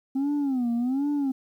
sine tone with vibrato, 261.6 Hz, C4, in tune, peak -20 dBFS, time 0.15-1.32 s, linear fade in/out 10 ms, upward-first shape sine, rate 1.3 Hz, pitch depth 190 cents each way, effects tanh soft clip ceiling -22 dBFS + 10-bit

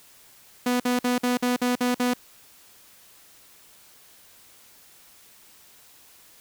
sawtooth tone bursts, 246.9 Hz, B3, in tune, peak -17 dBFS, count 8, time 0.66-2.137 s, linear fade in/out 5 ms, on 140 ms, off 51 ms, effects white hiss -53 dBFS RMS until 6.4 s

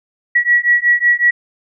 sine beating tone pair, 1925 / 1930.4 Hz, B6 / B6, -45 / -40 cents, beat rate 5.4 Hz, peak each -13 dBFS, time 0.35-1.31 s, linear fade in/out 10 ms, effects none

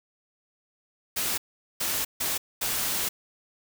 white noise bursts at uneven times, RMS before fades -28 dBFS, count 4, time 1.16-1.38 / 1.8-2.05 / 2.2-2.38 / 2.61-3.09 s, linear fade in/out 10 ms, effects none

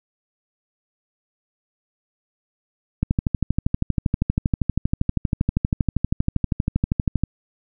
click train, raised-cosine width 5 ms, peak -6 dBFS, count 54, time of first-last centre 3.03-7.236 s, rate 12.6 Hz, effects none

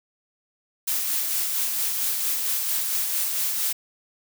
blue noise with tremolo, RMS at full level -24 dBFS, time 0.87-3.73 s, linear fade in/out 10 ms, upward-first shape sine, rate 4.4 Hz, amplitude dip 30%, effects none

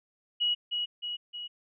sine tone with echo, 2911 Hz, F#7, 29 cents flat, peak -24 dBFS, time 0.4-0.55 s, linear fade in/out 20 ms, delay 310 ms, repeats 3, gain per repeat -4 dB, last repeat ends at 1.48 s, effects none

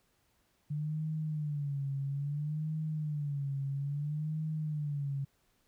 sine tone with vibrato, 146.83 Hz, D3, in tune, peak -32 dBFS, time 0.7-5.25 s, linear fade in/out 10 ms, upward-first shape sine, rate 0.6 Hz, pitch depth 110 cents each way, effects pink hiss -73 dBFS RMS until 5.67 s

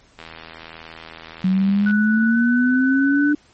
click train, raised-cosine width 0.3 ms, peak -20 dBFS, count 141, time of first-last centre 0.19-1.91 s, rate 81.4 Hz
sine exponential sweep, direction up, 185 to 297 Hz, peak -14 dBFS, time 1.44-3.35 s, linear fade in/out 5 ms
sine tone with pitch glide, 1480 to 1501.5 Hz, F#6 to F#6, 0 to +25 cents, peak -21 dBFS, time 1.86-3.33 s, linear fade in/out 5 ms, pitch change +25 cents, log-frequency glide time 2.3-2.36 s
effects pink hiss -54 dBFS RMS until 3.53 s + MP3 32 kbps

